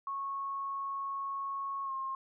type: tone with pitch glide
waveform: sine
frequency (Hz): 1100 to 1068.7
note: C#6 to C6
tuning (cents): -14 to +36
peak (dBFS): -34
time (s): 0.07-2.15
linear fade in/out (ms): 2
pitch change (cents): -50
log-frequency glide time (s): 1.84-1.92
effects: none